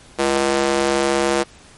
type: tone with high-pass filter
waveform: square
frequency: 68.9 Hz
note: C#2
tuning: 10 cents flat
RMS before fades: -18 dBFS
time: 0.18-1.44 s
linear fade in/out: 20 ms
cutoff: 400 Hz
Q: 1.4
effects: pink hiss -46 dBFS RMS until 1.77 s + MP3 48 kbps